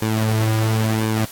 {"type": "tone with flanger", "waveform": "sawtooth", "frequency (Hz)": 110, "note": "A2", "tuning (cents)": 0, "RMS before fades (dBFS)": -19, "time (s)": [0.02, 1.25], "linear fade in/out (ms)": 0, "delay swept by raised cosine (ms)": [1.5, 4.5], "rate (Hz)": 0.96, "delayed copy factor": -0.6, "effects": ["white hiss -39 dBFS RMS until 1.31 s", "AAC 64 kbps"]}